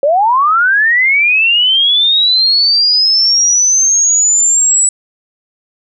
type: linear sweep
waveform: sine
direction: up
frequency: 537 to 7902 Hz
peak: -7 dBFS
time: 0.03-4.89 s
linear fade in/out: 2 ms
effects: none